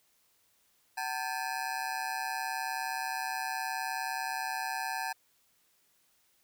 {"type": "ring-modulated tone", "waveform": "25% pulse", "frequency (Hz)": 830.6, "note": "G#5", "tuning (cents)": 0, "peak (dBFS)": -26, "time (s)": [0.97, 5.13], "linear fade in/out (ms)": 10, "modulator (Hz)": 69.6, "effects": ["white hiss -70 dBFS RMS until 6.43 s"]}